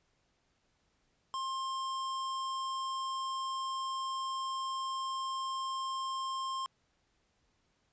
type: tone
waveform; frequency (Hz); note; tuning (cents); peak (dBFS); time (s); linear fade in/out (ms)
square; 1060; C6; +22; -35; 1.34-6.66; 0
effects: pink hiss -75 dBFS RMS until 7.92 s + resampled to 16000 Hz